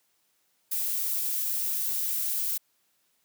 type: noise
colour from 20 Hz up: violet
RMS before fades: -29 dBFS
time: 0.71-2.58 s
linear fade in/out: 10 ms
effects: white hiss -71 dBFS RMS until 3.24 s + high-pass 100 Hz 12 dB/octave